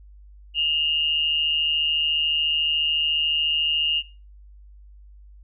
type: tone with amplitude modulation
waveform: sine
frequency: 2837 Hz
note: F7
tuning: 27 cents sharp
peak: -17 dBFS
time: 0.54-4.03 s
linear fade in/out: 50 ms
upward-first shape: sine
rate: 154 Hz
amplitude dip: 60%
effects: noise-tail reverb RT60 0.3 s tail -17 dB re dry + added 50 Hz sine -44 dBFS peak until 5.43 s